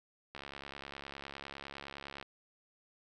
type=click train; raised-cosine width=0.3 ms; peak=-28 dBFS; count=132; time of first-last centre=0.35-2.227 s; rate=69.8 Hz; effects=none